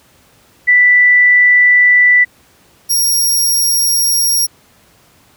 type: tone pair in turn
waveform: sine / 15% pulse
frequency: 1975.5 / 5604 Hz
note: B6 / F8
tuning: 0 / +5 cents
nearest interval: octave + tritone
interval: 1805 cents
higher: second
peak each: -5 dBFS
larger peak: neither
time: 0.67-2.25 / 2.89-4.47 s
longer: neither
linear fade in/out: 20 ms
effects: pink hiss -49 dBFS RMS until 5.36 s + high-pass 60 Hz 12 dB/octave